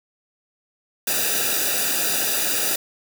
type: noise with comb filter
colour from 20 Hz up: white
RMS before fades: -22 dBFS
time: 1.07-2.76 s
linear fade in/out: 5 ms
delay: 0.93 ms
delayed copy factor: -0.95
effects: none